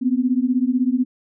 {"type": "beating tone pair", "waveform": "sine", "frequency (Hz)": [244.8, 260.8], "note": ["B3", "C4"], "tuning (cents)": [-15, -5], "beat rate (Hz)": 16, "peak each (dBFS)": -19, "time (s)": [0.01, 1.05], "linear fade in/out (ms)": 20, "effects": []}